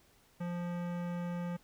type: tone with hard clipping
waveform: sine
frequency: 174.61 Hz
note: F3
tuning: in tune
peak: -37 dBFS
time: 0.4-1.57 s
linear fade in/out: 10 ms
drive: 18 dB
effects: pink hiss -66 dBFS RMS until 1.63 s